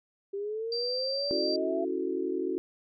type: linear sweep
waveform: sine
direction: up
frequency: 392 to 675 Hz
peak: -31 dBFS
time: 0.33-1.85 s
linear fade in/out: 10 ms
type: tone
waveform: sine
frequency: 4699 Hz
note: D8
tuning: in tune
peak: -31 dBFS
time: 0.72-1.56 s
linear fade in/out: 2 ms
type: chord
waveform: sine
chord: F# minor seventh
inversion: second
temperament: equal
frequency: 277.2 / 329.6 / 370 / 440 Hz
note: C#4 / E4 / F#4 / A4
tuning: 0 / 0 / 0 / 0 cents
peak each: -36 / -34 / -31 / -37 dBFS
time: 1.31-2.58 s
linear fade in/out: 0 ms
effects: none